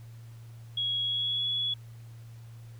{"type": "tone with pitch glide", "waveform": "sine", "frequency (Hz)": [3322, 3382], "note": ["G#7", "G#7"], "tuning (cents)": [0, 31], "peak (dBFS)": -27, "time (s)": [0.77, 1.74], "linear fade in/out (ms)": 5, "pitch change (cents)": 31, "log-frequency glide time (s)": [1.02, 1.47], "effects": ["added 115 Hz sine -44 dBFS peak until 2.79 s", "pink hiss -61 dBFS RMS until 2.79 s"]}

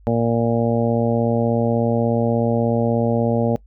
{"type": "harmonic tone", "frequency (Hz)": 116.54, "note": "A#2", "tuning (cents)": 0, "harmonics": [1, 2, 3, 4, 5, 6, 7], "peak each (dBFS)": [-22, -20, -29, -22, -23, -30, -30], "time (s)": [0.07, 3.56], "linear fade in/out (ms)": 0, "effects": ["noise-tail reverb RT60 0.1 s tail -22 dB re dry", "added 50 Hz sine -45 dBFS peak until 3.66 s"]}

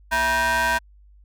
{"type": "ring-modulated tone", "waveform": "35% pulse", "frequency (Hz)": 299.6, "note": "D4", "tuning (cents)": 35, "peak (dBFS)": -14, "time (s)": [0.11, 0.79], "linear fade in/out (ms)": 20, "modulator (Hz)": 1260, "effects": ["added 50 Hz sine -48 dBFS peak until 1.24 s"]}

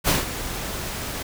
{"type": "noise with ADSR envelope", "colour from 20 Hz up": "pink", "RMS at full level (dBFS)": -18, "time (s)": [0.04, 1.23], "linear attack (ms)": 46, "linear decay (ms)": 160, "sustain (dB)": -12, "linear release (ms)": 10, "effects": []}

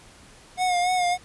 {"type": "tone with vibrato", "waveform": "square", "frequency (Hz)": 721, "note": "F#5", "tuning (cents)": -45, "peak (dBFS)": -21, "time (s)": [0.57, 1.18], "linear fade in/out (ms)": 50, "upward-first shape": "sine", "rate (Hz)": 3.5, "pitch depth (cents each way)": 41, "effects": ["pink hiss -50 dBFS RMS until 1.24 s", "resampled to 24000 Hz"]}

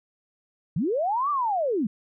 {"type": "linear two-way sweep", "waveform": "sine", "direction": "up then down", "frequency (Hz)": [130.81, 1200, 184.8], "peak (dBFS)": -22, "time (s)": [0.76, 1.87], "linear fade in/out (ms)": 5, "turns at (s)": 1.3, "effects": []}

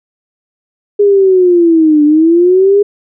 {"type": "linear two-way sweep", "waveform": "sine", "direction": "down then up", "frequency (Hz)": [413.1, 293.7, 413.1], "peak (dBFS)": -4, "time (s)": [0.99, 2.83], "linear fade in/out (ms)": 10, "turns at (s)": 2.04, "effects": []}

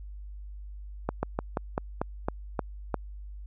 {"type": "slowing click train", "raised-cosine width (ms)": 1, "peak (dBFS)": -13, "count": 9, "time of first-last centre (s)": [1.09, 2.943], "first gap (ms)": 140, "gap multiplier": 1.14, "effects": ["added 50 Hz sine -39 dBFS peak until 3.46 s"]}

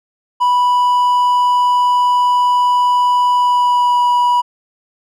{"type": "tone with pitch glide", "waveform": "triangle", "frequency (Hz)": [985, 975.9], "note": ["B5", "B5"], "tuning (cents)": [-5, -21], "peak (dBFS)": -8, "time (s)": [0.4, 4.42], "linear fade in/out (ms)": 20, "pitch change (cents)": -16, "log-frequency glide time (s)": [3.35, 4.01], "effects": []}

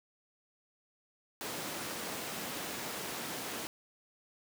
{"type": "high-pass noise", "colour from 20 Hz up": "pink", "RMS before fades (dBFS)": -40, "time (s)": [1.41, 3.67], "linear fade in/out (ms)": 0, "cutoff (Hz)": 210, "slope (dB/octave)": 12, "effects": []}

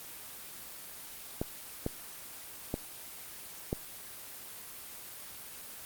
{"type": "clicks", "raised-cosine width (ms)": 2, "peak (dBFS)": -17, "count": 4, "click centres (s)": [1.415, 1.864, 2.741, 3.729], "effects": ["white hiss -46 dBFS RMS until 5.85 s", "Opus 24 kbps"]}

